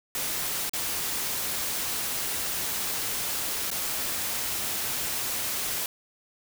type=noise with dropouts; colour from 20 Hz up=white; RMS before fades=-30 dBFS; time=0.15-5.86 s; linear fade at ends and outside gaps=1 ms; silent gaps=0.695-0.734 / 3.704-3.714 s; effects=none